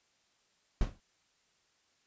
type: noise with exponential decay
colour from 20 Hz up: brown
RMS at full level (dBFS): -27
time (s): 0.81-1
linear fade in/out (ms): 2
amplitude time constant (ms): 40
effects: white hiss -72 dBFS RMS until 2.06 s + resampled to 16000 Hz